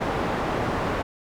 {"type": "low-pass noise", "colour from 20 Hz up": "white", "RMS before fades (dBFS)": -26, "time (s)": [0, 1.03], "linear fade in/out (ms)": 20, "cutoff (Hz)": 950, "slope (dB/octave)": 12, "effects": []}